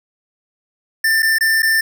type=tone with dropouts; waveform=square; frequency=1786 Hz; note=A6; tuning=25 cents sharp; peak=-13 dBFS; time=1.04-1.81 s; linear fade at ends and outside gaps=5 ms; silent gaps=1.223-1.228 / 1.385-1.408 / 1.622-1.629 s; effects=8-bit